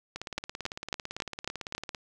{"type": "two click trains", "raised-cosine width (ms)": 0.2, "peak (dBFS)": [-19, -13], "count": [33, 6], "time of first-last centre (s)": [[0.16, 1.948], [0.38, 1.75]], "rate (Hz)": [17.9, 3.65], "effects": []}